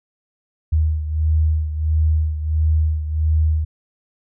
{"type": "beating tone pair", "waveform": "sine", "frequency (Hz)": [77.78, 79.28], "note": ["D#2", "D#2"], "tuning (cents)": [0, 33], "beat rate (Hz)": 1.5, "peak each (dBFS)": [-16, -22], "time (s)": [0.72, 3.65], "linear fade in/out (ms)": 10, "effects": []}